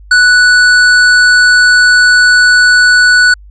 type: tone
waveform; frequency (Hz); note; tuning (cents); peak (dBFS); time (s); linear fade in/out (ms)
square; 1480; F#6; 0; -4; 0.11-3.34; 5
effects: added 50 Hz sine -32 dBFS peak until 3.5 s + resampled to 16000 Hz